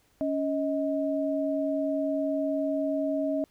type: tone pair together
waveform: sine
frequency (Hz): 279.7 / 630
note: C#4 / D#5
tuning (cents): +16 / +21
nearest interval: octave + major second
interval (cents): 1405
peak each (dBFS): -28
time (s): 0.21-3.44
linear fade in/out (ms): 0
effects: pink hiss -66 dBFS RMS until 3.5 s